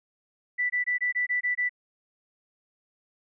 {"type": "tone bursts", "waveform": "sine", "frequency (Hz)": 1975.5, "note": "B6", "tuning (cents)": 0, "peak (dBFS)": -23, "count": 8, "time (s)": [0.58, 1.694], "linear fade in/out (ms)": 20, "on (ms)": 120, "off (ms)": 22, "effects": []}